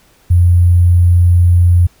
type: tone with sample-and-hold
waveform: sine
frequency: 87.8 Hz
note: F2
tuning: 10 cents sharp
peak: -5 dBFS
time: 0.3-1.87 s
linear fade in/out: 10 ms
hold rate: 11025 Hz
effects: pink hiss -50 dBFS RMS until 2 s